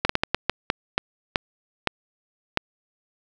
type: slowing click train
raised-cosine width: 0.3 ms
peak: -3 dBFS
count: 11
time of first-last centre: 0.05-2.573 s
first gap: 44 ms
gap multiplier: 1.36
effects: none